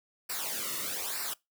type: noise with flanger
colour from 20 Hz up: white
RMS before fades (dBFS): -35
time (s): 0.29-1.34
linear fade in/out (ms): 10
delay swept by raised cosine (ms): 0.3 to 1.27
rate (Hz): 1.1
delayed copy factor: -0.8
effects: noise-tail reverb RT60 0.2 s tail -23 dB re dry